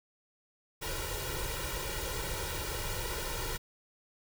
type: noise with comb filter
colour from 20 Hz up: pink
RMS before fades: -36 dBFS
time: 0.81-3.58 s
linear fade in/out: 20 ms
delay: 2.1 ms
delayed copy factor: +0.95
effects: none